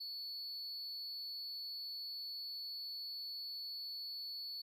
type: tone with amplitude modulation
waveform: triangle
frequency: 4427 Hz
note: C#8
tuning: 3 cents flat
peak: -39 dBFS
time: 0-4.62 s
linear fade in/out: 10 ms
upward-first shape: sine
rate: 289 Hz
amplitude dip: 50%
effects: none